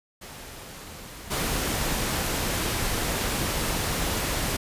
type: noise with level steps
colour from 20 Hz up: pink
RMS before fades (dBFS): -41 / -27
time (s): 0.21-4.57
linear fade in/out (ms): 10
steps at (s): 1.3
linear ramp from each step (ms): 20
effects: resampled to 32000 Hz